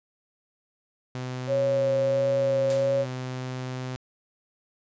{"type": "tone with pitch glide", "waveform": "sawtooth", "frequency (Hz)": [127.2, 128.16], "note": ["C3", "C3"], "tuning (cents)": [-48, -35], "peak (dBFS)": -27, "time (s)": [1.15, 3.96], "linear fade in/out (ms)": 0, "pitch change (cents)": 13, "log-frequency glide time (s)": [2.27, 3.39]}
{"type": "tone with vibrato", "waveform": "sine", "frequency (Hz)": 547, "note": "C#5", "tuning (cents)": -23, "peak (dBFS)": -21, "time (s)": [1.47, 3.06], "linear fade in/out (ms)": 50, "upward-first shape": "sine", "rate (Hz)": 1.5, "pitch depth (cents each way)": 14}
{"type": "noise with exponential decay", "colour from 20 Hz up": "white", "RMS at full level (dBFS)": -35, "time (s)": [2.7, 3.05], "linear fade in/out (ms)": 0, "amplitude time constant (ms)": 76}
{"effects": ["resampled to 16000 Hz"]}